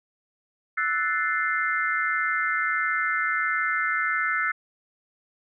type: chord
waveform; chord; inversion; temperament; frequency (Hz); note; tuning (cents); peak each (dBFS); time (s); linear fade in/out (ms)
sine; F# half-diminished seventh; third; equal; 1318.5 / 1480 / 1760 / 2093; E6 / F#6 / A6 / C7; 0 / 0 / 0 / 0; -28; 0.77-4.52; 10
effects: none